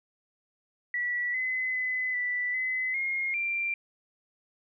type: tone with pitch steps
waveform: sine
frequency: 1949 / 2030 / 2017 / 1975 / 2025 / 2141 / 2367 Hz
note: B6 / B6 / B6 / B6 / B6 / C7 / D7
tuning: -23 / +47 / +36 / 0 / +43 / +39 / +13 cents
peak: -27 dBFS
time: 0.94-3.74 s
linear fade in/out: 2 ms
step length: 400 ms
effects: none